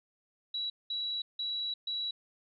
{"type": "tone bursts at uneven times", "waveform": "sine", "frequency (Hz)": 3910, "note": "B7", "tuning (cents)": -18, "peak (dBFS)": -32, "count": 4, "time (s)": [[0.54, 0.7], [0.9, 1.22], [1.39, 1.74], [1.87, 2.11]], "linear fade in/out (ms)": 5, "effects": []}